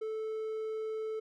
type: tone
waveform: triangle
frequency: 437.9 Hz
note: A4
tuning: 8 cents flat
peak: -32 dBFS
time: 0.01-1.2 s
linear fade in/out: 10 ms
effects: none